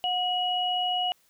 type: tone pair together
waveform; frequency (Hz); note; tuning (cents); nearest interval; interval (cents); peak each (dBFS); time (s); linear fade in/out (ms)
sine; 727 / 2908; F#5 / F#7; -31 / -31; 2 octaves; 2400; -27; 0.04-1.12; 0
effects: white hiss -65 dBFS RMS until 1.29 s